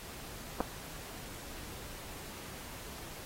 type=clicks; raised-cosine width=1 ms; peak=-18 dBFS; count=2; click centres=0.604 / 0.608 s; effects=pink hiss -47 dBFS RMS until 3.25 s + AAC 48 kbps